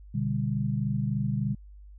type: chord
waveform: sine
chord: G major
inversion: first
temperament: equal with one note detuned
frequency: 123.47 / 146.83 / 200.2 Hz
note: B2 / D3 / G3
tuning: 0 / 0 / +37 cents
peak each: -29 / -30 / -30 dBFS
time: 0.14-1.55 s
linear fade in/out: 10 ms
effects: added 50 Hz sine -45 dBFS peak until 1.98 s